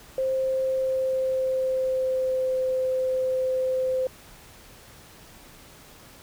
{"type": "tone with pitch glide", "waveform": "sine", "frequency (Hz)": [526, 517], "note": ["C5", "C5"], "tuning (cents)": [9, -21], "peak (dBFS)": -22, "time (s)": [0.18, 4.07], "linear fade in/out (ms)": 2, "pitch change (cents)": -30, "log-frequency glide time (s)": [0.48, 2.61], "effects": ["pink hiss -49 dBFS RMS until 6.22 s"]}